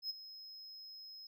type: tone with ADSR envelope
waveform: triangle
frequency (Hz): 5130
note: E8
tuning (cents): -48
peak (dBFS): -34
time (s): 0.02-1.27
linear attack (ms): 78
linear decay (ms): 20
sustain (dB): -14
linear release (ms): 3
effects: none